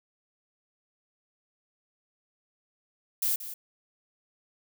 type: noise with echo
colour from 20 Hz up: violet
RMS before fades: -27 dBFS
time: 3.22-3.36 s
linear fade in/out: 5 ms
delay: 180 ms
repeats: 1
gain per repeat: -12 dB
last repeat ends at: 3.54 s
effects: none